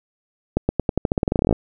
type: accelerating click train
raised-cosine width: 2 ms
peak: -4 dBFS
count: 19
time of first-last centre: 0.57-1.527 s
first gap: 120 ms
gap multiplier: 0.89
effects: none